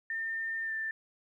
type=tone with pitch glide; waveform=sine; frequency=1807 to 1778 Hz; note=A6 to A6; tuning=+46 to +18 cents; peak=-32 dBFS; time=0.1-0.91 s; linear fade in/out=2 ms; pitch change=-28 cents; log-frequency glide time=0.62-0.73 s; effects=12-bit